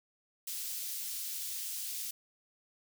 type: high-pass noise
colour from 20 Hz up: white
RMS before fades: -39 dBFS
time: 0.47-2.11 s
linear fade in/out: 5 ms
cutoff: 3800 Hz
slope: 12 dB/octave
effects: none